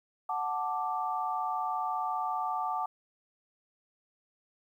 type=chord; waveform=sine; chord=D major; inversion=first; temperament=equal; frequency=740 / 880 / 1174.7 Hz; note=F#5 / A5 / D6; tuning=0 / 0 / 0 cents; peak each=-34 dBFS; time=0.29-2.86 s; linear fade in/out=5 ms; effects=11-bit